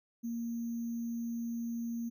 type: tone with sample-and-hold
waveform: sine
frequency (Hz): 233.1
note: A#3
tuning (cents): 0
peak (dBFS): -34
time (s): 0.23-2.1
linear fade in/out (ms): 20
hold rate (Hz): 6300
effects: none